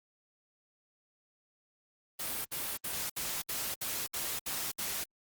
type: noise bursts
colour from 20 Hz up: white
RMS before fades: -36 dBFS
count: 9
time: 2.19-5.042 s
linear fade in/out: 10 ms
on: 260 ms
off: 64 ms
effects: Opus 32 kbps